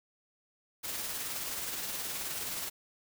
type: noise with tremolo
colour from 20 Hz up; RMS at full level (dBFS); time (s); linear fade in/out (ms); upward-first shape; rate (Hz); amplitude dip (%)
white; -36; 0.83-2.7; 20; sine; 19; 30
effects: none

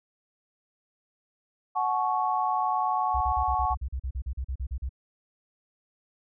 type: chord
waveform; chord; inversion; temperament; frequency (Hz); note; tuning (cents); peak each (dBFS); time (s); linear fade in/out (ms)
sine; F# minor; none; equal with one note detuned; 740 / 860.4 / 1108.7; F#5 / A5 / C#6; 0 / -39 / 0; -28; 1.75-3.75; 20
type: tone bursts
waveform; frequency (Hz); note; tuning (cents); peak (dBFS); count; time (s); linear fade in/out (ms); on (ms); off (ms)
sine; 64.8; C2; -16; -28; 16; 3.14-4.893; 10; 73; 39
effects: none

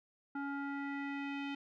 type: tone with low-pass filter sweep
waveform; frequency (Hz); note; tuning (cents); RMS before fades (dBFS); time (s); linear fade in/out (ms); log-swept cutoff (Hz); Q
square; 280.4; C#4; +20; -40; 0.35-1.55; 5; 1300 to 2900; 3.1
effects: none

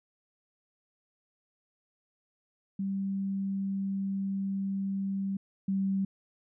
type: tone pair in turn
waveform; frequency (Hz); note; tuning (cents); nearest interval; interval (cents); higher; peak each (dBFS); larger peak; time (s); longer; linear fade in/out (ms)
sine; 195.2 / 193.96; G3 / G3; -7 / -18; unison; 11; first; -29 / -26; second; 2.79-5.37 / 5.68-6.05; first; 5
effects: none

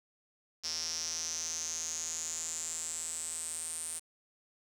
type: tone with band-pass filter sweep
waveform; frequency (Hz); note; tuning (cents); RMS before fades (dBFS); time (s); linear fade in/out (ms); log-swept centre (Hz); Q
square; 81.6; E2; -17; -38; 0.63-4; 20; 5400 to 9000; 9.3
effects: 10-bit

